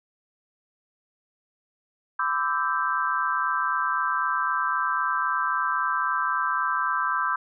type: chord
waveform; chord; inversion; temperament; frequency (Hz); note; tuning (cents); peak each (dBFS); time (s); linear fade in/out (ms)
sine; E minor seventh; second; equal with one note detuned; 1006.8 / 1174.7 / 1318.5 / 1568; B5 / D6 / E6 / G6; +33 / 0 / 0 / 0; -28; 2.19-7.36; 5
effects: none